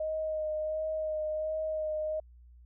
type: tone with vibrato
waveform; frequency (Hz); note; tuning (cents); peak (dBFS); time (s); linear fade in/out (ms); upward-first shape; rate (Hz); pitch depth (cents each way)
sine; 622.3; D#5; 0; -30; 0-2.2; 5; sine; 1.4; 17
effects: added 60 Hz sine -52 dBFS peak until 2.65 s